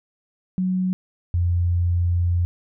sine tone pair in turn, 185 / 87.31 Hz, F#3 / F2, 0 / 0 cents, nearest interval octave + minor second, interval 1300 cents, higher first, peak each -19 / -17 dBFS, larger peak second, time 0.58-0.93 / 1.34-2.45 s, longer second, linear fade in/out 0 ms, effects none

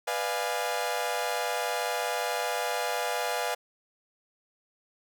sawtooth chord, B diminished seventh, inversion none, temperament equal with one note detuned, 493.9 / 599 / 698.5 / 830.6 Hz, B4 / D5 / F5 / Ab5, 0 / +34 / 0 / 0 cents, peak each -30 / -31 / -29 / -30 dBFS, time 0.07-3.55 s, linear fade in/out 10 ms, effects none

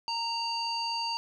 square tone with low-pass filter, 926 Hz, A#5, 12 cents flat, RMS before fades -32 dBFS, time 0.08-1.17 s, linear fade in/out 0 ms, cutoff 4600 Hz, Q 5.1, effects none

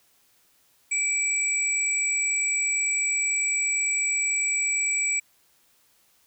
sine tone pair together, 2323 / 7814 Hz, D7 / B8, -20 / -19 cents, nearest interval octave + major sixth, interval 2101 cents, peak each -25 dBFS, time 0.91-5.2 s, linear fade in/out 10 ms, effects white hiss -63 dBFS RMS until 6.26 s

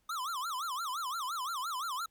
square tone with vibrato, 1174.7 Hz, D6, in tune, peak -35 dBFS, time 0.09-2.06 s, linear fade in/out 5 ms, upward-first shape sine, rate 5.8 Hz, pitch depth 290 cents each way, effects pink hiss -75 dBFS RMS until 2.1 s

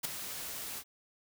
white noise with ADSR envelope, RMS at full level -31 dBFS, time 0.03-0.84 s, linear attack 20 ms, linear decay 7 ms, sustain -10 dB, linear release 62 ms, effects none

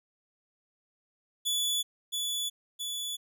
sawtooth tone with echo, 3441 Hz, A7, 39 cents flat, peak -24 dBFS, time 1.45-1.83 s, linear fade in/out 20 ms, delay 670 ms, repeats 2, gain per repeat -3 dB, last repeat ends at 3.17 s, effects none

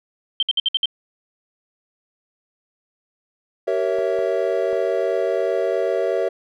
sine tone bursts, 3136 Hz, G7, in tune, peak -15 dBFS, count 6, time 0.4-0.857 s, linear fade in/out 2 ms, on 27 ms, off 59 ms
triangle chord, G diminished seventh, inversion none, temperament equal with one note detuned, 383.3 / 466.2 / 554.4 / 659.3 Hz, G4 / Bb4 / Db5 / Fb5, -39 / 0 / 0 / 0 cents, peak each -22 dBFS, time 3.67-6.29 s, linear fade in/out 10 ms
clicks, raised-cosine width 1 ms, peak -24 dBFS, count 3, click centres 3.987 / 4.189 / 4.73 s
effects none

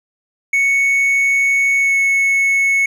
triangle tone with pitch glide, 2217 to 2202 Hz, C#7 to C#7, 0 to -12 cents, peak -10 dBFS, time 0.53-2.86 s, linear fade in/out 5 ms, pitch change -12 cents, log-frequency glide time 1.78-1.96 s, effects none

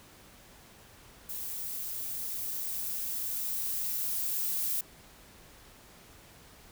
violet noise with level ramp, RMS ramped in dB -38 to -31 dBFS, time 1.29-4.81 s, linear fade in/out 5 ms, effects pink hiss -55 dBFS RMS until 6.71 s

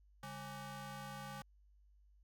20% pulse ring-modulated tone, 341.4 Hz, F4, 39 cents flat, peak -38 dBFS, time 0.23-1.42 s, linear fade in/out 2 ms, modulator 482 Hz, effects added 50 Hz sine -64 dBFS peak until 2.23 s

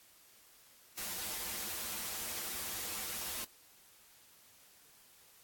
white noise with comb filter, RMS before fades -40 dBFS, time 0.97-3.45 s, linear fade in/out 10 ms, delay 7.2 ms, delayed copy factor -0.6, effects white hiss -62 dBFS RMS until 5.43 s + AAC 64 kbps

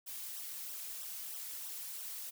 blue noise with flanger, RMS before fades -44 dBFS, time 0.06-2.31 s, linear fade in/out 20 ms, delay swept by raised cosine 0.43 to 4.33 ms, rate 3.1 Hz, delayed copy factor -0.85, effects none

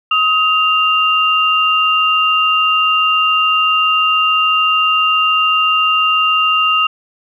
sine tone pair together, 1260.6 / 2787 Hz, D#6 / F7, +22 / -4 cents, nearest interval octave + major second, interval 1374 cents, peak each -13 dBFS, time 0.11-6.87 s, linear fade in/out 5 ms, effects none

